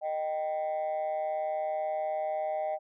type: tone pair together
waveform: sine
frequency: 619 / 779.9 Hz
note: D#5 / G5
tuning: -9 / -9 cents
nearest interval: major third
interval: 400 cents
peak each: -29 / -31 dBFS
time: 0.01-2.79 s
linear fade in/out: 50 ms
effects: tanh soft clip ceiling -26 dBFS